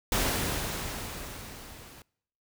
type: noise with level ramp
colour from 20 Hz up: pink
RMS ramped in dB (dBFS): -26 to -50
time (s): 0.12-2.02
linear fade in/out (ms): 2
effects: noise-tail reverb RT60 0.7 s tail -25 dB re dry